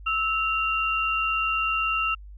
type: tone pair together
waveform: sine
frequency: 1307.8 / 2768 Hz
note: E6 / F7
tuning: -14 / -16 cents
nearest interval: octave + minor second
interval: 1298 cents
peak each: -25 dBFS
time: 0.06-2.15 s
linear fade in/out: 10 ms
effects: added 50 Hz sine -40 dBFS peak until 2.37 s